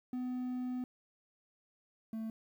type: tone pair in turn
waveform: triangle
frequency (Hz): 251.1 / 222.4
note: B3 / A3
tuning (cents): +29 / +19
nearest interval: major second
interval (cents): 210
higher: first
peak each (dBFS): -33 / -35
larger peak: first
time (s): 0.13-0.84 / 2.13-2.3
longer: first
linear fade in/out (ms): 2
effects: 11-bit